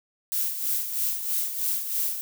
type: noise with tremolo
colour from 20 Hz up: violet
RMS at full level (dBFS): -25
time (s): 0.32-2.21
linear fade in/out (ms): 0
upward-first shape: sine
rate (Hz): 3.1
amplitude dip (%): 60
effects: none